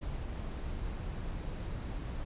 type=noise; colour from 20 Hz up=brown; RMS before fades=-38 dBFS; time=0.01-2.25 s; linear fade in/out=20 ms; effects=resampled to 8000 Hz